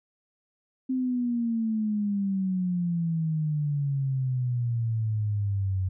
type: exponential sweep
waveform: sine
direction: down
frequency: 261.6 to 92.5 Hz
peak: -24 dBFS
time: 0.89-5.89 s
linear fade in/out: 10 ms
effects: none